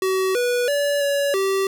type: tone with pitch steps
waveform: square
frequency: 378.3 / 488.3 / 574 / 566 / 387.7 Hz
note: F#4 / B4 / D5 / C#5 / G4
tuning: +38 / -20 / -40 / +36 / -19 cents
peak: -19 dBFS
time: 0.02-1.67 s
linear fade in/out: 2 ms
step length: 330 ms
effects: none